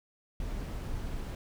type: noise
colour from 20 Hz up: brown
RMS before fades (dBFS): -36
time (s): 0.4-1.35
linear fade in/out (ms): 2
effects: none